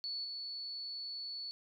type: tone with level steps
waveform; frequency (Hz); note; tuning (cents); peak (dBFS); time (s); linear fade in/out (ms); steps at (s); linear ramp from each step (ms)
sine; 4435; C#8; 0; -37 / -40; 0.04-1.51; 0; 0.24; 10
effects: 13-bit